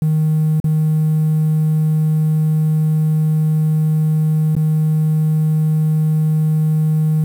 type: tone with dropouts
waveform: triangle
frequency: 155.56 Hz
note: D#3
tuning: in tune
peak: -9 dBFS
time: 0.02-7.24 s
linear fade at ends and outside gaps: 2 ms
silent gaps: 0.601-0.642 / 4.552-4.565 s
effects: tanh soft clip ceiling -8 dBFS + 7-bit